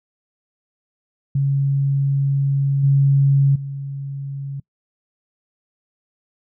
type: tone with level steps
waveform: sine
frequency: 138.59 Hz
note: C#3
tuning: in tune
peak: -15 / -11 / -25 dBFS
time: 1.35-4.6 s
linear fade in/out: 5 ms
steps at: 2.83 / 3.55 s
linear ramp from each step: 10 ms
effects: noise-tail reverb RT60 0.1 s tail -25 dB re dry